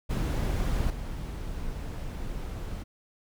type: noise with level steps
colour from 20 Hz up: brown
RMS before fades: -27 / -35 dBFS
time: 0.09-2.84 s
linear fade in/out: 20 ms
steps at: 0.9 s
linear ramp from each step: 2 ms
effects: none